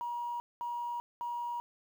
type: tone bursts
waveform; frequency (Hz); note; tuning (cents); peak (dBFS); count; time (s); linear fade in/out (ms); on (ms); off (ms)
sine; 955; A#5; +42; -33; 3; 0.01-1.6; 0; 390; 210
effects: tanh soft clip ceiling -30 dBFS + 10-bit